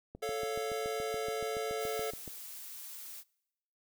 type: click train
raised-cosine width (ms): 2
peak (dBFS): -31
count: 16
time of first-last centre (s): 0.15-2.278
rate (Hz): 7.05
type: chord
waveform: square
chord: A augmented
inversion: none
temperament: equal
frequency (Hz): 440 / 554.4 / 698.5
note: A4 / C#5 / E#5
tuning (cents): 0 / 0 / 0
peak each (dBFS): -36 / -42 / -41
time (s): 0.22-2.11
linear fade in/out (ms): 10
type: noise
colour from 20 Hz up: blue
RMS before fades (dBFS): -46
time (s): 1.78-3.24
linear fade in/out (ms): 50
effects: noise-tail reverb RT60 0.9 s tail -25 dB re dry